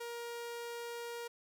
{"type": "tone", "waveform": "sawtooth", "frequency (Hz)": 471.7, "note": "A#4", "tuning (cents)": 20, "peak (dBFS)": -37, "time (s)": [0, 1.28], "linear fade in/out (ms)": 10, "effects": []}